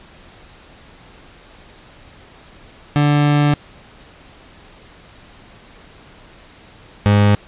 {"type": "tone pair in turn", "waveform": "30% pulse", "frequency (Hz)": [146.5, 102.76], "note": ["D3", "G#2"], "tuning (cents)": [-4, -18], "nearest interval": "tritone", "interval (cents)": 614, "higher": "first", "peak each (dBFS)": [-9, -7], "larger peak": "second", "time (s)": [[2.96, 3.54], [7.06, 7.35]], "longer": "first", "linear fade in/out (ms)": 0, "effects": ["pink hiss -44 dBFS RMS until 7.47 s", "resampled to 8000 Hz"]}